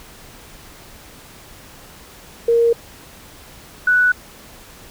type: tone pair in turn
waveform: sine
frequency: 466.2 / 1480.1 Hz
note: A#4 / F#6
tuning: 0 / 0 cents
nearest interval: octave + minor sixth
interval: 2000 cents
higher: second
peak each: -11 dBFS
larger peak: neither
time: 2.48-2.73 / 3.87-4.12 s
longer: neither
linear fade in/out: 5 ms
effects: pink hiss -42 dBFS RMS until 4.9 s